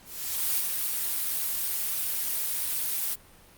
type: noise with ADSR envelope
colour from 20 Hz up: blue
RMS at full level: -25 dBFS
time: 0.04-3.16 s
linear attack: 540 ms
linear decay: 31 ms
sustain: -4 dB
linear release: 30 ms
effects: pink hiss -54 dBFS RMS until 3.57 s + Opus 48 kbps